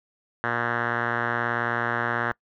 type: tone with low-pass filter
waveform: 5% pulse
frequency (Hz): 118.6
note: A#2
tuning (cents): +30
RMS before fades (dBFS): -26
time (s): 0.44-2.32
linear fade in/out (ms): 0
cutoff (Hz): 1700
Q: 4.4
effects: noise-tail reverb RT60 0.1 s tail -24 dB re dry